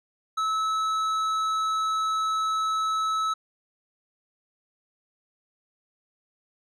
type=tone with tanh clipping; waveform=sine; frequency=1300 Hz; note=E6; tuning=24 cents flat; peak=-25 dBFS; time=0.37-3.34 s; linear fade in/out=10 ms; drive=10 dB; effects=none